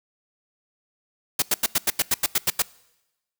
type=noise bursts; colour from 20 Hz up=white; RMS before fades=-20 dBFS; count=11; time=1.39-2.622 s; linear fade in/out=5 ms; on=32 ms; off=88 ms; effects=noise-tail reverb RT60 1.0 s tail -23 dB re dry